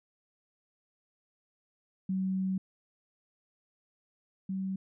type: tone pair in turn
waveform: sine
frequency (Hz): 189.1 / 190.97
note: F#3 / G3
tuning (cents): +38 / -45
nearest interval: unison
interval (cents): 17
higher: second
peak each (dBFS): -28 / -31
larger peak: first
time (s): 2.09-2.58 / 4.49-4.76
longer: first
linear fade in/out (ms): 5
effects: none